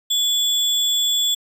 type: tone with sample-and-hold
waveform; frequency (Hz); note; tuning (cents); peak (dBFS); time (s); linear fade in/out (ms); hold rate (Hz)
sine; 3432; A7; -44; -16; 0.1-1.35; 10; 11025
effects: resampled to 32000 Hz